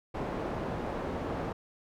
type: low-pass noise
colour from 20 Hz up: white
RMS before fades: -35 dBFS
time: 0.14-1.53 s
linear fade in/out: 10 ms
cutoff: 660 Hz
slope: 12 dB/octave
effects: none